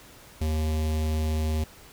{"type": "tone with notch filter", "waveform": "square", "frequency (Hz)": 77.9, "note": "D#2", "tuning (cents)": 3, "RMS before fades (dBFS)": -26, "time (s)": [0.41, 1.64], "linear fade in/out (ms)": 5, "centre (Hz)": 1400, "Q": 1, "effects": ["pink hiss -50 dBFS RMS until 1.92 s"]}